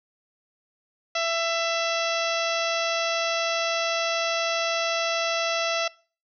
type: harmonic tone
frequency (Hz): 667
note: E5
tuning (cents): +20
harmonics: 1 / 2 / 3 / 4 / 5 / 6 / 7 / 8 / 9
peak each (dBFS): -27 / -30 / -33 / -31 / -34 / -36 / -38 / -36 / -37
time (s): 1.15-5.88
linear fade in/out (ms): 5
effects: noise-tail reverb RT60 0.4 s tail -23 dB re dry